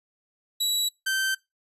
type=tone pair in turn; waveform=sawtooth; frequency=3911 / 1552.1 Hz; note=B7 / G6; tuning=-18 / -18 cents; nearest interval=octave + major third; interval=1600 cents; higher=first; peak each=-20 dBFS; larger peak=neither; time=0.6-0.89 / 1.06-1.35 s; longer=neither; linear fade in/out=10 ms; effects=noise-tail reverb RT60 0.2 s tail -22 dB re dry + resampled to 32000 Hz